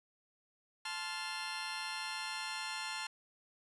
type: chord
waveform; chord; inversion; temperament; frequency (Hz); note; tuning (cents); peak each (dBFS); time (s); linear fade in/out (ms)
15% pulse; F major; first; just; 873.1 / 1047.7 / 1396.9; A5 / C6 / F6; -14 / +2 / 0; -36 / -38 / -37; 0.85-3.07; 5
effects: resampled to 24000 Hz